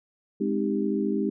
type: chord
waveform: sine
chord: Ab major seventh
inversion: none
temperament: equal with one note detuned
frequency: 207.7 / 261.6 / 311.1 / 394.3 Hz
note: Ab3 / C4 / Eb4 / G4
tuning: 0 / 0 / 0 / +10 cents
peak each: -27 / -31 / -29 / -29 dBFS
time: 0.4-1.3 s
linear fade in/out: 10 ms
effects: none